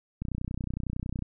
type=click train; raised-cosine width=5 ms; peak=-20 dBFS; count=32; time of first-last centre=0.22-1.223 s; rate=30.9 Hz; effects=none